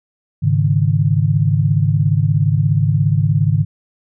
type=chord; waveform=sine; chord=Ab suspended fourth; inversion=none; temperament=equal; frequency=103.83 / 138.59 / 155.56 Hz; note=Ab2 / Db3 / Eb3; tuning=0 / 0 / 0 cents; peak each=-16 dBFS; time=0.42-3.65 s; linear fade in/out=20 ms; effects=none